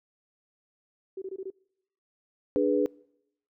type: tone bursts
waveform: sine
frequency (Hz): 381.6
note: G4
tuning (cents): -47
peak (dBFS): -33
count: 5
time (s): 1.17-1.503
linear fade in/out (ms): 5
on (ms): 49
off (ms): 22
type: chord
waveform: sine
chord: G# diminished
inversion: second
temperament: equal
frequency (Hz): 293.7 / 415.3 / 493.9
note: D4 / G#4 / B4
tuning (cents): 0 / 0 / 0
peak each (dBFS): -26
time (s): 2.56-2.86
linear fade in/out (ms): 0
effects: noise-tail reverb RT60 0.8 s tail -25 dB re dry